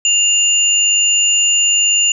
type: tone pair together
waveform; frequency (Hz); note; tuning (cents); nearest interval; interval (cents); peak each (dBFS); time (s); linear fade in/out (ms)
sine; 2800 / 6999; F7 / A8; +4 / -10; octave + major third; 1586; -13; 0.05-2.12; 2
effects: none